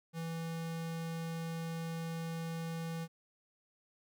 square tone, 164.81 Hz, E3, in tune, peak -38 dBFS, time 0.13-3.08 s, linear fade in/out 50 ms, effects none

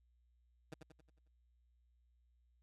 15% pulse tone with echo, 156.1 Hz, D#3, 6 cents sharp, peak -39 dBFS, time 0.72-0.74 s, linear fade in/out 2 ms, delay 90 ms, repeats 6, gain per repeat -6 dB, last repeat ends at 1.28 s, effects added 60 Hz sine -70 dBFS peak until 2.62 s + low-pass 10000 Hz 12 dB/octave

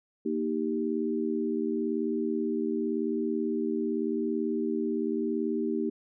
sine chord, Eb major, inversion second, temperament equal, 233.1 / 311.1 / 392 Hz, Bb3 / Eb4 / G4, 0 / 0 / 0 cents, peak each -31 dBFS, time 0.25-5.9 s, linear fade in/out 10 ms, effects none

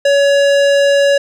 sine tone with hard clipping, 563 Hz, C#5, 27 cents sharp, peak -10 dBFS, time 0.05-1.18 s, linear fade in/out 5 ms, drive 17 dB, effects none

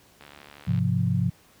click train, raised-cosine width 0.3 ms, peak -29 dBFS, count 43, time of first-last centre 0.21-0.789 s, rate 72.5 Hz
sine chord, F minor, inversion first, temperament equal, 103.83 / 130.81 / 174.61 Hz, Ab2 / C3 / F3, 0 / 0 / 0 cents, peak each -25 dBFS, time 0.67-1.3 s, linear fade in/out 10 ms
effects pink hiss -57 dBFS RMS until 1.6 s + high-pass 60 Hz 12 dB/octave

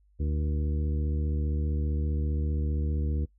harmonic tone with a mistuned harmonic, 75.2 Hz, D2, 42 cents sharp, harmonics 1 / 2 / 3 / 4 / 5 / 6, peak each -26 / -35 / -39 / -40 / -44 / -45 dBFS, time 0.19-3.26 s, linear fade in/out 20 ms, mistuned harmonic 6, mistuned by +93 cents, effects noise-tail reverb RT60 0.1 s tail -23 dB re dry + added 50 Hz sine -60 dBFS peak until 3.38 s

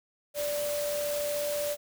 sine tone in noise, 585 Hz, D5, 7 cents flat, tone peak -29 dBFS, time 0.34-1.77 s, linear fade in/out 50 ms, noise white, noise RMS -37 dBFS, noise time 0.34-1.77 s, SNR +5 dB, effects none

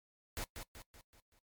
pink noise with echo, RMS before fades -40 dBFS, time 0.37-0.44 s, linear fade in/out 0 ms, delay 190 ms, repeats 5, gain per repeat -6 dB, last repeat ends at 1.39 s, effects noise-tail reverb RT60 0.1 s tail -19 dB re dry + MP3 96 kbps

